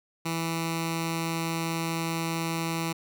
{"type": "tone with notch filter", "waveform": "10% pulse", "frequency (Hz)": 164.81, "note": "E3", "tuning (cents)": 0, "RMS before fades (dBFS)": -30, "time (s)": [0.25, 2.93], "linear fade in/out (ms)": 10, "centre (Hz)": 580, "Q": 1.1, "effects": []}